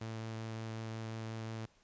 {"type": "tone", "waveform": "sawtooth", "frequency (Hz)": 111.8, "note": "A2", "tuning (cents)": 28, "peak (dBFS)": -36, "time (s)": [0.01, 1.66], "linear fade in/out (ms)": 5, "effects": ["pink hiss -69 dBFS RMS until 1.83 s", "resampled to 16000 Hz"]}